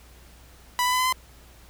sawtooth tone with pitch steps, 987.8 / 997.5 / 1007.4 / 1017.3 / 1027.4 Hz, B5 / B5 / B5 / C6 / C6, 0 / +17 / +34 / -49 / -32 cents, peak -17 dBFS, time 0.79-1.125 s, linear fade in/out 0 ms, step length 67 ms, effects added 60 Hz sine -50 dBFS peak until 1.69 s + pink hiss -53 dBFS RMS until 1.69 s

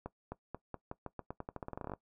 accelerating click train, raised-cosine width 1 ms, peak -26 dBFS, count 21, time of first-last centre 0.06-1.937 s, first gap 260 ms, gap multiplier 0.87, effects noise-tail reverb RT60 0.1 s tail -18 dB re dry

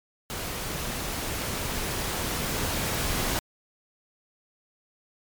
pink noise with level ramp, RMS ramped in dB -33 to -27 dBFS, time 0.3-3.39 s, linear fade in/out 0 ms, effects MP3 96 kbps

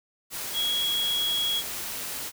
sine tone in noise, 3322 Hz, G#7, in tune, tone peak -24 dBFS, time 0.53-1.63 s, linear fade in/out 50 ms, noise white, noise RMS -34 dBFS, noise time 0.3-2.32 s, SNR +7 dB, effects none

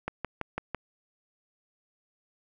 click train, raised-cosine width 0.5 ms, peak -16 dBFS, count 5, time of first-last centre 0.08-0.747 s, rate 6 Hz, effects none

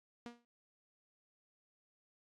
sawtooth tone with exponential decay, 238.1 Hz, A#3, 37 cents sharp, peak -39 dBFS, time 0.26-0.45 s, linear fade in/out 0 ms, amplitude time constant 41 ms, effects low-pass 6000 Hz 12 dB/octave + AAC 64 kbps

